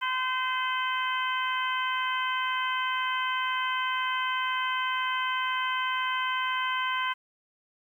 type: harmonic tone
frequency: 514 Hz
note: C5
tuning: 31 cents flat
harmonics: 2 / 3 / 4 / 5 / 6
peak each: -29 / -32 / -35 / -38 / -35 dBFS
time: 0.01-7.14 s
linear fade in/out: 20 ms
effects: 10-bit